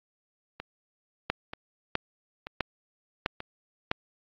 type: two click trains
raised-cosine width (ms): 0.3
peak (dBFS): -20 / -9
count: 4 / 5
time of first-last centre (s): 0.6-3.404 / 1.3-3.914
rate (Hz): 1.07 / 1.53
effects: low-pass 4000 Hz 12 dB/octave + AAC 32 kbps